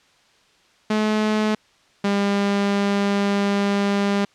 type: tone pair in turn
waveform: sawtooth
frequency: 214.4 / 200.8 Hz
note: A3 / G3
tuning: -45 / +42 cents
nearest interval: minor second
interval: 113 cents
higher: first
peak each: -14 dBFS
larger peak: neither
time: 0.9-1.55 / 2.04-4.25 s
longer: second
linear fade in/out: 5 ms
effects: white hiss -57 dBFS RMS until 4.34 s + low-pass 5000 Hz 12 dB/octave